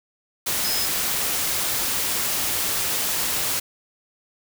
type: tone in noise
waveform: sine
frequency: 5100 Hz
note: D#8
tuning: 42 cents sharp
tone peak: -26 dBFS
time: 0.64-0.86 s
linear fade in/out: 10 ms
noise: white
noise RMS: -24 dBFS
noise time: 0.46-3.6 s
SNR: -5 dB
effects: none